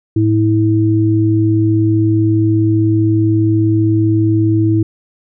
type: tone pair together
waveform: sine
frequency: 108.1 / 324.3 Hz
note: A2 / E4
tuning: -30 / -28 cents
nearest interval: octave + perfect fifth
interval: 1902 cents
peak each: -12 dBFS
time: 0.16-4.83 s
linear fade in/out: 5 ms
effects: none